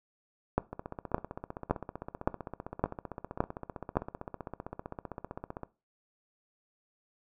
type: two click trains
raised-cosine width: 1 ms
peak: -11 / -24 dBFS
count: 7 / 77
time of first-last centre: 0.58-3.97 / 0.73-5.633 s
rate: 1.77 / 15.5 Hz
effects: noise-tail reverb RT60 0.3 s tail -19 dB re dry